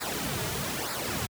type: noise with flanger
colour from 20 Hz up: pink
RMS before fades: -32 dBFS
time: 0-1.27 s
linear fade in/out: 20 ms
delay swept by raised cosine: 0.32 to 3.92 ms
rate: 1.1 Hz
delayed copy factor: -0.7
effects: high-pass 60 Hz 12 dB/octave